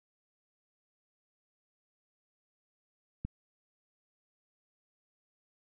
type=click; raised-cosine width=5 ms; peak=-23 dBFS; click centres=3.25 s; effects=none